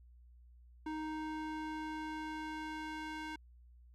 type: tone with band-pass filter sweep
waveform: square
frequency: 311.1 Hz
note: D#4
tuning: in tune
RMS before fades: -42 dBFS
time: 0.86-3.36 s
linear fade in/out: 5 ms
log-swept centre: 740 to 1600 Hz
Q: 0.74
effects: added 60 Hz sine -57 dBFS peak until 3.94 s